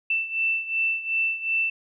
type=beating tone pair; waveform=sine; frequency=2665 / 2667.7 Hz; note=E7 / E7; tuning=+18 / +20 cents; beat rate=2.7 Hz; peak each=-24 / -28 dBFS; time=0.1-1.7 s; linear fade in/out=5 ms; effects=none